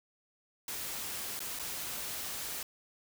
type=noise with dropouts; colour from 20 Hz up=white; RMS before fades=-39 dBFS; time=0.68-2.63 s; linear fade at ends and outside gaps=2 ms; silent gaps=1.393-1.403 / 1.59-1.595 s; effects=none